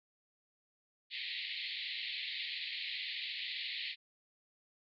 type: band-pass noise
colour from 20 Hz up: white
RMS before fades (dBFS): -41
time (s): 1.1-3.96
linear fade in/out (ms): 50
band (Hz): 1900 to 4400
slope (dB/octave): 96
effects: none